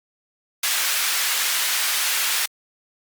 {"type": "high-pass noise", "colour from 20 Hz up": "pink", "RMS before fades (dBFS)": -22, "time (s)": [0.63, 2.46], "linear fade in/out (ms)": 5, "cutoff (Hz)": 1700, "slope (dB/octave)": 12, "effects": ["Opus 48 kbps"]}